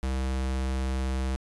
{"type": "tone", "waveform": "square", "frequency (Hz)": 65.41, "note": "C2", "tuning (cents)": 0, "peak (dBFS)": -27, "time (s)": [0.03, 1.36], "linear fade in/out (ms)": 0, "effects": ["resampled to 24000 Hz"]}